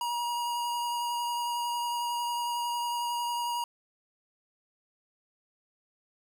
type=tone with vibrato; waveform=square; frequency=954 Hz; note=A#5; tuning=40 cents sharp; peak=-30 dBFS; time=0.01-3.64 s; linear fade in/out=2 ms; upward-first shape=triangle; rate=11 Hz; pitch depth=13 cents each way; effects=none